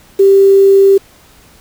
sine tone with quantisation, 392 Hz, G4, in tune, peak -3 dBFS, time 0.19-0.98 s, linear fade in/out 10 ms, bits 5, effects pink hiss -44 dBFS RMS until 1.6 s

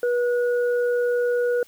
sine tone pair together, 485.5 / 1455 Hz, B4 / F#6, -30 / -29 cents, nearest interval octave + perfect fifth, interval 1901 cents, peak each -19 / -31 dBFS, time 0.03-1.63 s, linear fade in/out 2 ms, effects white hiss -54 dBFS RMS until 1.67 s

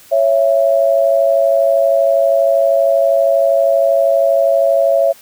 sine tone pair together, 554.4 / 667 Hz, C#5 / E5, 0 / +20 cents, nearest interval minor third, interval 320 cents, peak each -12 dBFS, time 0.11-5.13 s, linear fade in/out 20 ms, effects white hiss -43 dBFS RMS until 5.21 s

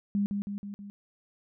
sine tone with echo, 202.1 Hz, G#3, 47 cents flat, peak -24 dBFS, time 0.15-0.26 s, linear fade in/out 0 ms, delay 160 ms, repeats 4, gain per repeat -4 dB, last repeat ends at 0.9 s, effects none

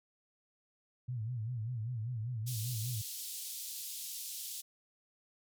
sine tone with vibrato, 116.54 Hz, A#2, in tune, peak -35 dBFS, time 1.08-3.02 s, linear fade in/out 10 ms, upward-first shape sine, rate 5.1 Hz, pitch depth 150 cents each way
white band-pass noise, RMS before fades -43 dBFS, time 2.46-4.62 s, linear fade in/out 20 ms, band 3400 to 16000 Hz, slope 24 dB/octave
effects none

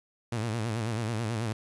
sawtooth tone with vibrato, 112.7 Hz, A2, 42 cents sharp, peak -25 dBFS, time 0.32-1.53 s, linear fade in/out 5 ms, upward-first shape sine, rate 9.2 Hz, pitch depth 110 cents each way, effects resampled to 24000 Hz + 9-bit

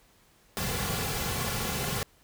pink noise with comb filter, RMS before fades -31 dBFS, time 0.57-2.03 s, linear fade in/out 0 ms, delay 3.2 ms, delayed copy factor -0.65, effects pink hiss -62 dBFS RMS until 2.23 s

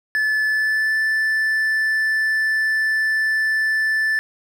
triangle tone with pitch glide, 1735 to 1757.2 Hz, A6 to A6, -25 to -3 cents, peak -15 dBFS, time 0.15-4.19 s, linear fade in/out 0 ms, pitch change +22 cents, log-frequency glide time 0.46-0.98 s, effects none

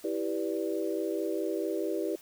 sine chord, E minor seventh, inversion none, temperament equal with one note detuned, 327.5 / 392 / 493.9 / 587.3 Hz, E4 / G4 / B4 / D5, -11 / 0 / 0 / 0 cents, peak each -33 / -33 / -36 / -37 dBFS, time 0.04-2.16 s, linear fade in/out 5 ms, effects white hiss -54 dBFS RMS until 2.21 s

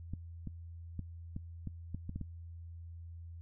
clicks, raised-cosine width 5 ms, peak -27 dBFS, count 9, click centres 0.136 / 0.473 / 0.993 / 1.364 / 1.673 / 1.946 / 2.094 / 2.16 / 2.213 s, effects noise-tail reverb RT60 0.1 s tail -21 dB re dry + added 84 Hz sine -45 dBFS peak until 3.41 s

